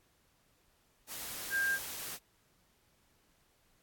sine tone in noise, 1599 Hz, G6, 34 cents sharp, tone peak -29 dBFS, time 1.5-1.79 s, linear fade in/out 50 ms, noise white, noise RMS -42 dBFS, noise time 1.07-2.19 s, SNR +10 dB, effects pink hiss -71 dBFS RMS until 3.82 s + AAC 64 kbps

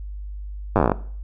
slowing click train, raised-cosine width 1 ms, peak -3 dBFS, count 12, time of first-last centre 0.76-0.918 s, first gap 9 ms, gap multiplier 1.09, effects noise-tail reverb RT60 0.5 s tail -18 dB re dry + added 50 Hz sine -30 dBFS peak until 1.23 s

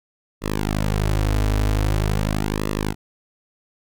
sawtooth tone with flanger, 51.91 Hz, G#1, in tune, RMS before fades -21 dBFS, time 0.41-2.95 s, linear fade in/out 50 ms, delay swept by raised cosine 1.3 to 5.6 ms, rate 0.44 Hz, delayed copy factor -0.9, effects none

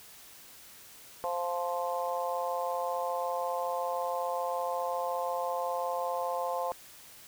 harmonic tone, 174.61 Hz, F3, in tune, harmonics 3 / 4 / 5 / 6, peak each -34 / -35 / -36 / -37 dBFS, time 1.24-6.72 s, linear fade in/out 0 ms, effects white hiss -52 dBFS RMS until 7.27 s

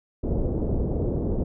pink low-pass noise, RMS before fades -25 dBFS, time 0.23-1.44 s, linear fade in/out 10 ms, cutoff 520 Hz, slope 24 dB/octave, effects none

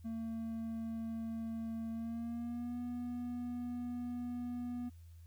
triangle tone with pitch glide, 226.1 to 243.7 Hz, A3 to B3, +47 to -23 cents, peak -36 dBFS, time 0.04-4.9 s, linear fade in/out 20 ms, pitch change +130 cents, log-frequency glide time 1.91-2.79 s, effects added 83 Hz sine -52 dBFS peak until 5.26 s + white hiss -73 dBFS RMS until 5.26 s

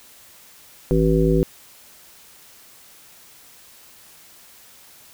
harmonic tone, 54 Hz, A1, 32 cents flat, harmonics 1 / 3 / 5 / 7 / 9, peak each -21 / -19 / -23 / -20 / -23 dBFS, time 0.91-1.43 s, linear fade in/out 0 ms, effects white hiss -48 dBFS RMS until 5.13 s

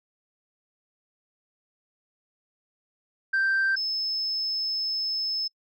sine tone pair in turn, 1568 / 5224 Hz, G6 / E8, 0 / -17 cents, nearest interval octave + major sixth, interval 2083 cents, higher second, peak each -19 / -25 dBFS, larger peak first, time 3.33-3.76 / 3.76-5.48 s, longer second, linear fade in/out 10 ms, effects noise-tail reverb RT60 0.1 s tail -24 dB re dry + tanh soft clip ceiling -19 dBFS

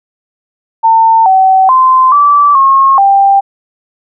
sine tone with pitch steps, 900 / 761 / 1036 / 1159 / 1083 / 790 Hz, A5 / F#5 / C6 / D6 / C#6 / G5, +39 / +48 / -17 / -23 / -41 / +13 cents, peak -3 dBFS, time 0.83-3.41 s, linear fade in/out 20 ms, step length 430 ms, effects none

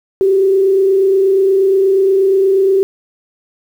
sine tone with frequency modulation, 386.5 Hz, G4, 24 cents flat, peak -8 dBFS, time 0.21-2.83 s, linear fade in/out 0 ms, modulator 28.4 Hz, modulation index 0.38, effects 7-bit

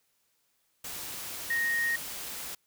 sine tone in noise, 1864.7 Hz, A#6, in tune, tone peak -26 dBFS, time 1.5-1.96 s, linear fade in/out 5 ms, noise white, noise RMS -39 dBFS, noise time 0.84-2.55 s, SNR +10 dB, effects white hiss -73 dBFS RMS until 2.66 s

